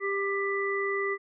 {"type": "harmonic tone", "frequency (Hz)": 396.1, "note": "G4", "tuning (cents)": 18, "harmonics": [1, 3, 5], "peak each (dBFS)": [-29, -34, -31], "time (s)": [0, 1.18], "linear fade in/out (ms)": 50, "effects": []}